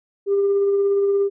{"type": "tone with tremolo", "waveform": "sine", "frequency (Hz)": 398.8, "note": "G4", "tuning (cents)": 30, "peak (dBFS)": -13, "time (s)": [0.26, 1.3], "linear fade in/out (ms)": 50, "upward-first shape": "sine", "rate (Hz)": 17, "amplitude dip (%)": 25, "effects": ["tanh soft clip ceiling -12 dBFS"]}